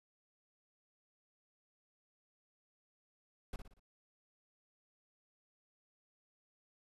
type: noise with echo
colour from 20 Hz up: brown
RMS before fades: -41 dBFS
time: 3.53-3.56 s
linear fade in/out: 2 ms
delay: 59 ms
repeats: 4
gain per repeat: -7 dB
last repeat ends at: 3.796 s
effects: resampled to 32000 Hz